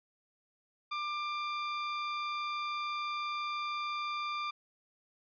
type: tone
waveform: sawtooth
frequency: 1189 Hz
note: D6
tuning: 21 cents sharp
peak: -30 dBFS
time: 0.91-4.51 s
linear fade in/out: 10 ms
effects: resampled to 11025 Hz